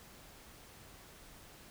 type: silence
effects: pink hiss -56 dBFS RMS until 1.7 s